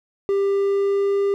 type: tone with pitch glide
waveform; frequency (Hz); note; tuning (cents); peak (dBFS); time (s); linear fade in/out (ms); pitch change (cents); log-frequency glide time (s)
triangle; 396.2 to 399; G4 to G4; +18 to +31; -15; 0.29-1.34; 0; +13; 0.42-1.2
effects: none